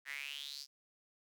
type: tone with high-pass filter sweep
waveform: sawtooth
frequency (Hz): 141.3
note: C#3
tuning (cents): +34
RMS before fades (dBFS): -45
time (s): 0.05-0.67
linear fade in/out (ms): 50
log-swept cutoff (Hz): 1800 to 5200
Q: 6.9
effects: none